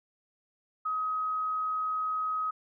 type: tone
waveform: sine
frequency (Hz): 1265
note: D#6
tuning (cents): +28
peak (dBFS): -28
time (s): 0.85-2.51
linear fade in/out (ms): 10
effects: none